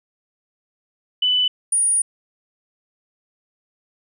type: tone pair in turn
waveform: sine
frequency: 2992 / 9579 Hz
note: F#7 / D9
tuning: +19 / +33 cents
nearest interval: octave + minor sixth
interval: 2014 cents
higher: second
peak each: -15 dBFS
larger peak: neither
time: 1.22-1.48 / 1.72-2.02 s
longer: second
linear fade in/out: 5 ms
effects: none